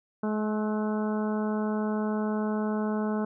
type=harmonic tone with a mistuned harmonic; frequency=213.3 Hz; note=G#3; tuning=46 cents sharp; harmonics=1 / 2 / 3 / 4 / 5 / 6 / 7; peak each=-27 / -33 / -37 / -39 / -41 / -43 / -44 dBFS; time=0.23-3.25 s; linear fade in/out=5 ms; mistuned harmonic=6; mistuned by=+31 cents; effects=none